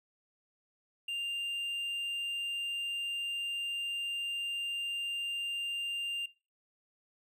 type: tone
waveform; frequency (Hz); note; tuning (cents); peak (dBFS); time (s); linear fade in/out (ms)
triangle; 2794; F7; 0; -32; 1.08-6.26; 5
effects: noise-tail reverb RT60 0.3 s tail -19 dB re dry